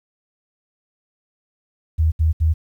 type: tone bursts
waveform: sine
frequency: 79.6 Hz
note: D#2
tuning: 40 cents sharp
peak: -13 dBFS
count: 3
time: 1.98-2.54 s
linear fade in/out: 20 ms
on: 140 ms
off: 70 ms
effects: 9-bit